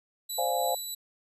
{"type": "tone with tremolo", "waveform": "10% pulse", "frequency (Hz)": 3951, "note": "B7", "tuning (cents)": 0, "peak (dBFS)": -23, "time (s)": [0.29, 0.95], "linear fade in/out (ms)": 10, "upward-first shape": "triangle", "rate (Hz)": 3.1, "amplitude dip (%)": 35}
{"type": "chord", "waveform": "sine", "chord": "D half-diminished seventh", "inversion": "third", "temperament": "equal", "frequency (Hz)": [523.3, 587.3, 698.5, 830.6], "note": ["C5", "D5", "F5", "Ab5"], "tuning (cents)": [0, 0, 0, 0], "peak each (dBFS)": [-31, -35, -29, -32], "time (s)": [0.38, 0.75], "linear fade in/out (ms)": 5}
{"effects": ["resampled to 32000 Hz"]}